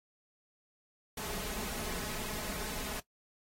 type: noise with comb filter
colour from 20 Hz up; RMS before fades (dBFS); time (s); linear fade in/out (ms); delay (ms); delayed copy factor
pink; -39; 1.17-3; 5; 4.7; +0.6
effects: noise-tail reverb RT60 0.1 s tail -19 dB re dry + AAC 48 kbps